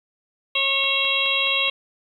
harmonic tone, 547 Hz, C#5, 23 cents flat, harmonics 1 / 2 / 4 / 5 / 6 / 7, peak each -32 / -30 / -28 / -22 / -24 / -26 dBFS, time 0.55-1.7 s, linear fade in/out 5 ms
click train, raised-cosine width 0.3 ms, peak -23 dBFS, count 5, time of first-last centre 0.84-1.682 s, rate 4.75 Hz
effects 9-bit

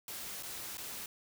white noise with dropouts, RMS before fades -43 dBFS, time 0.08-1.06 s, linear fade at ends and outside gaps 2 ms, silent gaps 0.426-0.432 / 0.772-0.78 s, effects none

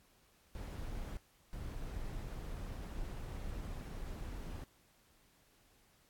brown noise bursts at uneven times, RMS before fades -43 dBFS, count 2, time 0.55-1.17 / 1.53-4.64 s, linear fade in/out 0 ms, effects pink hiss -69 dBFS RMS until 6.09 s + AAC 64 kbps

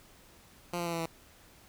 10% pulse tone with pitch steps, 174.61 / 172.01 / 169.44 / 166.92 / 164.43 Hz, F3 / F3 / E3 / E3 / E3, 0 / -26 / +48 / +22 / -4 cents, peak -24 dBFS, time 0.73-1.06 s, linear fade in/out 5 ms, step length 66 ms, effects pink hiss -58 dBFS RMS until 1.68 s

